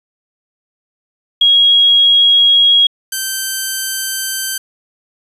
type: tone pair in turn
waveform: sine / 5% pulse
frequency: 3298 / 1552.3 Hz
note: G#7 / G6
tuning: -13 / -17 cents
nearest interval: octave + minor second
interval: 1304 cents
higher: first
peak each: -6 dBFS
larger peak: neither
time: 1.41-2.87 / 3.12-4.58 s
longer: neither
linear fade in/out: 5 ms
effects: resampled to 32000 Hz + 7-bit